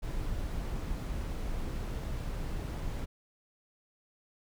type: noise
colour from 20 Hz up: brown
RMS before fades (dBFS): -35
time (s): 0.02-3.06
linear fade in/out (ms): 20
effects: none